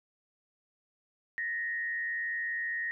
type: tone with frequency modulation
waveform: sine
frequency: 1864.7 Hz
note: A#6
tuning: in tune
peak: -31 dBFS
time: 1.38-2.91 s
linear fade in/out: 0 ms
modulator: 108 Hz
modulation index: 0.58
effects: none